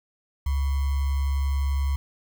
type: tone with sample-and-hold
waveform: sine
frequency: 69.3 Hz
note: C#2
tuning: in tune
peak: -21 dBFS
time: 0.46-1.96 s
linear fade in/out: 5 ms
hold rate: 1050 Hz
effects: none